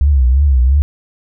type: tone with vibrato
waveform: sine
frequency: 67 Hz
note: C2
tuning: 42 cents sharp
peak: -7 dBFS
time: 0.01-0.82 s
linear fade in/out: 0 ms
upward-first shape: triangle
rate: 2.9 Hz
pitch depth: 180 cents each way
effects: none